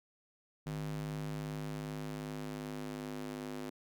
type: tone with high-pass filter sweep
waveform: square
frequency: 51.3 Hz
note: G#1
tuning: 21 cents flat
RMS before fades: -41 dBFS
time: 0.66-3.7 s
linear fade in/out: 5 ms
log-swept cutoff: 140 to 270 Hz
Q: 2
effects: none